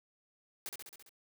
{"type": "noise with echo", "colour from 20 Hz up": "white", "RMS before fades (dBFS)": -41, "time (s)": [0.66, 0.69], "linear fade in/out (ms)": 0, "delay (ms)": 67, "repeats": 6, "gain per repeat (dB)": -3, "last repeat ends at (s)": 1.092, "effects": []}